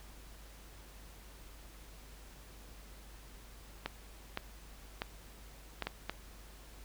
clicks, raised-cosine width 0.3 ms, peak -19 dBFS, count 6, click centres 3.86 / 4.374 / 5.019 / 5.823 / 5.87 / 6.096 s, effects added 50 Hz sine -53 dBFS peak until 6.84 s + pink hiss -57 dBFS RMS until 6.84 s

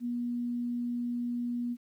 sine tone, 241 Hz, B3, 42 cents flat, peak -30 dBFS, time 0-1.77 s, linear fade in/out 50 ms, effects 11-bit

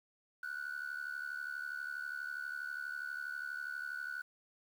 sine tone with amplitude modulation, 1480 Hz, F#6, in tune, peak -33 dBFS, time 0.43-4.22 s, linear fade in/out 5 ms, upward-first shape sine, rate 72.3 Hz, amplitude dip 90%, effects tanh soft clip ceiling -35 dBFS + 10-bit

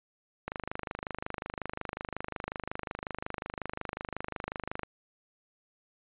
click train, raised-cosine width 0.5 ms, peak -19 dBFS, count 112, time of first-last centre 0.48-4.833 s, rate 25.5 Hz, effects resampled to 8000 Hz

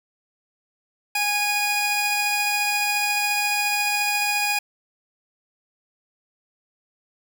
sawtooth tone pair together, 826.1 / 2464 Hz, G#5 / D#7, -9 / -17 cents, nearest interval octave + perfect fifth, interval 1892 cents, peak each -21 / -19 dBFS, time 1.15-4.59 s, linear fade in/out 5 ms, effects none

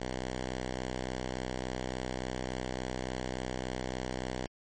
5% pulse tone, 63.5 Hz, B1, 49 cents sharp, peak -23 dBFS, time 0-4.47 s, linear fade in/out 5 ms, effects MP3 32 kbps

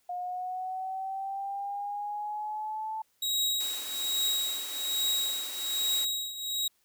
sine linear sweep, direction up, 713 to 880 Hz, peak -32 dBFS, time 0.09-3.02 s, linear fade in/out 5 ms
sawtooth tone with tremolo, 3819 Hz, A#7, 41 cents sharp, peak -22 dBFS, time 3.22-6.68 s, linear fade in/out 5 ms, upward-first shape triangle, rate 1.2 Hz, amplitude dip 80%
white high-pass noise, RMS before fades -41 dBFS, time 3.6-6.05 s, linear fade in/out 5 ms, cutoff 230 Hz, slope 96 dB/octave
effects white hiss -71 dBFS RMS until 6.84 s

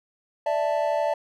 triangle chord, D suspended second, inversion none, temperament equal, 587.3 / 659.3 / 880 Hz, D5 / E5 / A5, 0 / 0 / 0 cents, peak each -23 / -24 / -26 dBFS, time 0.46-1.14 s, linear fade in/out 5 ms, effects none

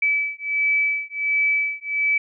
sine beating tone pair, 2300 / 2301.4 Hz, D7 / D7, -37 / -36 cents, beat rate 1.4 Hz, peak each -22 dBFS, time 0.02-2.18 s, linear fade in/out 5 ms, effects none

